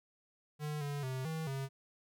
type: tone with pitch steps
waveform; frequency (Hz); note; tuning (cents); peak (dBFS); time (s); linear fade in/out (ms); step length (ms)
square; 150.2 / 143.8 / 130.3 / 160 / 135.5; D3 / D3 / C3 / D#3 / C#3; +39 / -36 / -7 / +49 / -39; -37; 0.59-1.69; 50; 220
effects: none